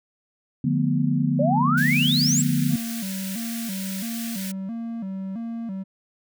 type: chord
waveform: sine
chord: B half-diminished seventh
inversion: first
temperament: just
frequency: 148.16 / 177.8 / 222.2 / 246.9 Hz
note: D3 / F3 / A3 / B3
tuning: +16 / +31 / +17 / 0 cents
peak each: -23 / -26 / -28 / -23 dBFS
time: 0.64-2.76 s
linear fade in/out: 5 ms
type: exponential sweep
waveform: sine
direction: up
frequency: 545 to 7902 Hz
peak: -20 dBFS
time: 1.39-2.42 s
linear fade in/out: 5 ms
type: high-pass noise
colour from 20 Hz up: white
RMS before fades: -35 dBFS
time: 1.77-4.52 s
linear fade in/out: 10 ms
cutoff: 1400 Hz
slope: 96 dB/octave
type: tone with vibrato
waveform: triangle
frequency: 210.1 Hz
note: G#3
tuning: 20 cents sharp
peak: -26 dBFS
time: 2.69-5.84 s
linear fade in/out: 20 ms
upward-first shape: square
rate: 1.5 Hz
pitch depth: 160 cents each way
effects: none

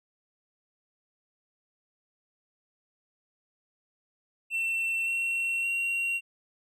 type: tone with pitch steps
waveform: triangle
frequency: 2695 / 2722 / 2748 Hz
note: E7 / F7 / F7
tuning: +38 / -45 / -29 cents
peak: -25 dBFS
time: 4.5-6.21 s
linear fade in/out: 50 ms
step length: 570 ms
effects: none

